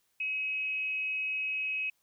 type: tone with frequency modulation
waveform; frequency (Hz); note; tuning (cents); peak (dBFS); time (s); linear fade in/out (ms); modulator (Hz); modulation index
sine; 2546; D#7; +39; -30; 0.2-1.9; 5; 309; 0.23
effects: white hiss -74 dBFS RMS until 2.02 s